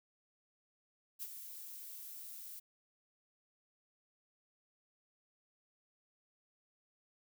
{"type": "noise with ADSR envelope", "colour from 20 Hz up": "violet", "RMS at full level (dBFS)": -41, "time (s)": [1.19, 2.6], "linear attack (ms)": 34, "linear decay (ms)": 40, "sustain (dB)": -8, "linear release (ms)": 14, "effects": []}